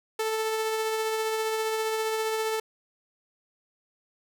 sawtooth tone with tremolo, 440 Hz, A4, in tune, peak -21 dBFS, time 0.19-2.6 s, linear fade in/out 5 ms, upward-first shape triangle, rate 15 Hz, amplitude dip 30%, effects none

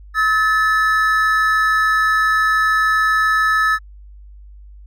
triangle tone pair together, 1287 / 1746.5 Hz, E6 / A6, -42 / -13 cents, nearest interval perfect fourth, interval 529 cents, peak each -14 dBFS, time 0.14-3.79 s, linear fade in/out 50 ms, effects added 50 Hz sine -37 dBFS peak until 4.86 s

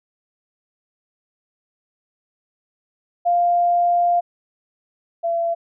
sine tone pair in turn, 698.5 / 676.3 Hz, F5 / E5, 0 / +44 cents, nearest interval minor second, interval 56 cents, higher first, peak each -14 / -18 dBFS, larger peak first, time 3.25-4.21 / 5.23-5.55 s, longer first, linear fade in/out 20 ms, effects none

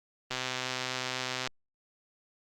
click train, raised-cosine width 0.2 ms, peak -15 dBFS, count 150, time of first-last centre 0.31-1.474 s, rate 128 Hz, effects Opus 32 kbps

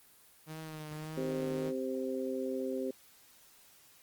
sawtooth tone with vibrato, 155.56 Hz, D#3, in tune, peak -36 dBFS, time 0.46-1.73 s, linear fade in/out 50 ms, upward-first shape triangle, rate 1.7 Hz, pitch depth 40 cents each way
harmonic tone, 130.81 Hz, C3, in tune, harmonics 2 / 3 / 4, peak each -37 / -37 / -38 dBFS, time 1.17-2.91 s, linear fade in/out 5 ms
effects white hiss -61 dBFS RMS until 4.02 s + Opus 24 kbps

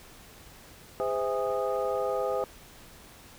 sine tone cluster, 407.7 / 514 / 652 / 816 / 1238 Hz, G#4 / C5 / E5 / G#5 / D#6, -32 / -31 / -19 / -31 / -9 cents, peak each -33 / -29 / -33 / -35 / -36 dBFS, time 1-2.44 s, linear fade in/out 0 ms, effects tanh soft clip ceiling -16 dBFS + pink hiss -51 dBFS RMS until 3.38 s

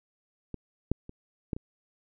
clicks, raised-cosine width 3 ms, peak -23 / -12 / -29 / -17 / -24 dBFS, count 5, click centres 0.543 / 0.916 / 1.094 / 1.532 / 1.565 s, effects none

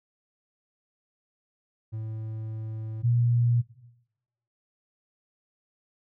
triangle / sine tone pair in turn, 110 / 119.49 Hz, A2 / A#2, 0 / +43 cents, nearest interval minor second, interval 143 cents, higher second, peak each -29 / -20 dBFS, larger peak second, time 1.92-3.03 / 3.03-3.62 s, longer first, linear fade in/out 20 ms, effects noise-tail reverb RT60 0.9 s tail -17 dB re dry

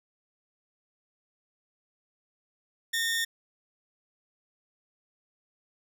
sawtooth tone pair together, 1832 / 3456 Hz, A#6 / A7, -31 / -32 cents, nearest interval major seventh, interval 1099 cents, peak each -24 / -30 dBFS, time 2.93-3.25 s, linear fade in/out 10 ms, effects none

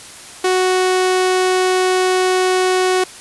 sawtooth tone, 370 Hz, F#4, in tune, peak -9 dBFS, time 0.44-3.04 s, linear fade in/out 5 ms, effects white hiss -36 dBFS RMS until 3.2 s + resampled to 24000 Hz

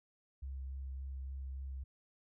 sine tone with vibrato, 66.8 Hz, C2, 36 cents sharp, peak -40 dBFS, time 0.42-1.84 s, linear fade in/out 10 ms, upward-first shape sine, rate 3.5 Hz, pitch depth 15 cents each way, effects none

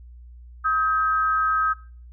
sine tone pair together, 1271 / 1577 Hz, D#6 / G6, +36 / +10 cents, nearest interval major third, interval 374 cents, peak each -19 / -26 dBFS, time 0.64-1.74 s, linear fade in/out 20 ms, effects noise-tail reverb RT60 0.4 s tail -18 dB re dry + added 60 Hz sine -41 dBFS peak until 2.12 s

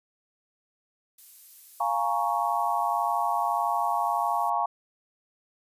violet noise, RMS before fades -47 dBFS, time 1.18-4.5 s, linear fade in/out 5 ms
sine chord, Bb minor seventh, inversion second, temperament equal, 698.5 / 830.6 / 932.3 / 1108.7 Hz, F5 / Ab5 / Bb5 / Db6, 0 / 0 / 0 / 0 cents, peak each -29 dBFS, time 1.8-4.66 s, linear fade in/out 5 ms
effects resampled to 32000 Hz

